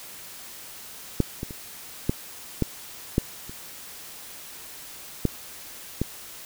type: clicks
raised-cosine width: 3 ms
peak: -6 / -17 / -24 / -8 / -8 / -6 / -26 / -7 / -10 dBFS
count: 9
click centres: 1.203 / 1.431 / 1.508 / 2.095 / 2.623 / 3.181 / 3.495 / 5.253 / 6.016 s
effects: white hiss -42 dBFS RMS until 6.45 s